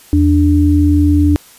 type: tone pair together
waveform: sine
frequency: 82.41 / 293.7 Hz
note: E2 / D4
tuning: 0 / 0 cents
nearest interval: octave + minor seventh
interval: 2200 cents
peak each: -10 dBFS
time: 0.13-1.36 s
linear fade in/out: 0 ms
effects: white hiss -42 dBFS RMS until 1.58 s + resampled to 32000 Hz